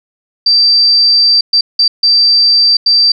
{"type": "tone bursts at uneven times", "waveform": "sine", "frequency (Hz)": 4676, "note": "D8", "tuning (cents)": -8, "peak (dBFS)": -5, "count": 5, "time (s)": [[0.46, 1.41], [1.53, 1.61], [1.79, 1.88], [2.03, 2.77], [2.86, 3.12]], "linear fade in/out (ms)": 5, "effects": []}